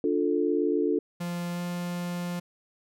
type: chord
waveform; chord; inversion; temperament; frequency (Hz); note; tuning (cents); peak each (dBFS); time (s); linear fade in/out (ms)
sine; D minor; none; just; 293.7 / 352.4 / 440.5; D4 / F4 / A4; 0 / +16 / +2; -27; 0.04-0.99; 2
type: tone with pitch glide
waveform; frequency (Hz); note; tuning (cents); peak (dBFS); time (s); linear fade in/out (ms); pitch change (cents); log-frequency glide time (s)
45% pulse; 174 to 175.51; F3 to F3; -6 to +9; -30; 1.2-2.4; 10; +15; 1.52-1.61
effects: none